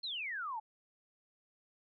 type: exponential sweep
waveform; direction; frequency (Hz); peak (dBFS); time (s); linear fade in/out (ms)
sine; down; 4319 to 834; -37; 0.03-0.6; 10
effects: none